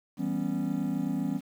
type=chord; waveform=triangle; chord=C# half-diminished seventh; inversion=first; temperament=equal with one note detuned; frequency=164.81 / 196 / 246.9 / 274.6 Hz; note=E3 / G3 / B3 / C#4; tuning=0 / 0 / 0 / -16 cents; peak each=-33 / -31 / -31 / -30 dBFS; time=0.17-1.41 s; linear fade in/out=50 ms; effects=9-bit